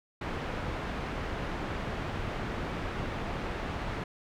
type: low-pass noise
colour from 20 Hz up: pink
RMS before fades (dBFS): -35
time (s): 0.21-4.04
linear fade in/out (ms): 5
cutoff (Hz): 2200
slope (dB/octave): 12
effects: none